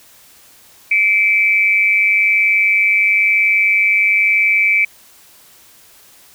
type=tone with amplitude modulation; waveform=sine; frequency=2315 Hz; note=D7; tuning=25 cents flat; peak=-7 dBFS; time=0.91-4.85 s; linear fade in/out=5 ms; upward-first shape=sine; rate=199 Hz; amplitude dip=70%; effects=white hiss -46 dBFS RMS until 6.34 s